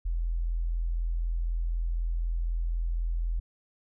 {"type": "tone", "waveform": "sine", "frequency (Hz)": 42, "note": "E1", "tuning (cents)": 33, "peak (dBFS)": -26, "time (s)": [0.05, 3.4], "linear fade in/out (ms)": 10, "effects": []}